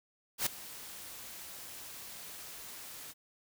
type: noise with ADSR envelope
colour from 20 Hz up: white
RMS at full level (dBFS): -29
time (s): 0.38-3.14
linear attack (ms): 85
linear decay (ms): 4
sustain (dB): -18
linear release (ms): 38
effects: none